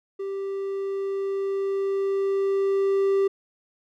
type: tone with level ramp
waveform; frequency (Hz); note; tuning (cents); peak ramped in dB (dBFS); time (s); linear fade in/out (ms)
triangle; 392; G4; 0; -26 to -16; 0.19-3.28; 10
effects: none